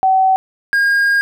sine / triangle tone pair in turn, 760 / 1622.5 Hz, F#5 / G#6, +46 / -41 cents, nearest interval octave + minor second, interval 1313 cents, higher second, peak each -9 dBFS, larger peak neither, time 0.03-0.36 / 0.73-1.21 s, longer second, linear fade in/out 0 ms, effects none

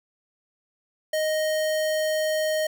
square tone, 622.3 Hz, D#5, in tune, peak -23 dBFS, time 1.13-2.67 s, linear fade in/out 5 ms, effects none

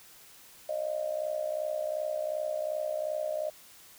sine tone with amplitude modulation, 616 Hz, D#5, 17 cents flat, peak -26 dBFS, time 0.69-3.5 s, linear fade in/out 5 ms, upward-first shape sine, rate 62.7 Hz, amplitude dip 80%, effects white hiss -54 dBFS RMS until 3.98 s

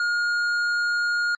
triangle tone with hard clipping, 1426 Hz, F6, 36 cents sharp, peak -22 dBFS, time 0-1.35 s, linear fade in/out 2 ms, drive 10 dB, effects MP3 48 kbps

